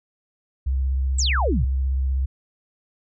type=tone with vibrato; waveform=sine; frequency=66.2 Hz; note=C2; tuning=21 cents sharp; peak=-19 dBFS; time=0.66-2.26 s; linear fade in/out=10 ms; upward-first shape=sine; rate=16 Hz; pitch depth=37 cents each way
type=exponential sweep; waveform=sine; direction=down; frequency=8310 to 89.1 Hz; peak=-21 dBFS; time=1.18-1.65 s; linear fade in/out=10 ms
effects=none